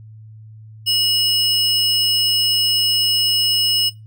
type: tone pair together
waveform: square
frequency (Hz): 2912 / 5196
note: F#7 / E8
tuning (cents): -28 / -26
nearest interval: minor seventh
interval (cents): 1002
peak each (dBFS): -19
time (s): 0.86-3.9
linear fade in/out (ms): 20
effects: noise-tail reverb RT60 0.2 s tail -18 dB re dry + added 109 Hz sine -37 dBFS peak until 4.06 s